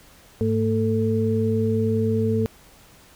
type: tone cluster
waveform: sine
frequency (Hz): 104.9 / 225 / 443.5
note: G#2 / A3 / A4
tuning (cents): +18 / +39 / +14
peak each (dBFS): -23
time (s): 0.41-2.46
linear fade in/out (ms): 0
effects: pink hiss -51 dBFS RMS until 3.15 s